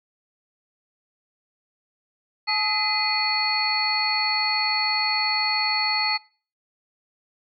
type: tone cluster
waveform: sine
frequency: 856 / 1272 / 2034 / 2464 / 4383 Hz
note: A5 / D#6 / C7 / D#7 / C#8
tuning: -48 / +38 / -50 / -17 / -20 cents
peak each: -27 / -31 / -27 / -29 / -23 dBFS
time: 2.47-6.18 s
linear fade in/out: 20 ms
effects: noise-tail reverb RT60 0.4 s tail -23 dB re dry + MP3 96 kbps